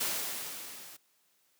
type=noise with level ramp; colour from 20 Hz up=white; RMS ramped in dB=-31 to -50 dBFS; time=0-0.97 s; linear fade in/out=10 ms; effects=white hiss -71 dBFS RMS until 1.59 s + high-pass 150 Hz 12 dB/octave